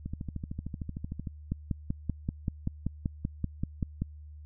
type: two click trains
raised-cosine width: 5 ms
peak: -23 / -17 dBFS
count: 17 / 14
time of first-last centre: 0.06-1.272 / 1.52-4.02 s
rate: 13.2 / 5.2 Hz
effects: added 75 Hz sine -44 dBFS peak until 4.45 s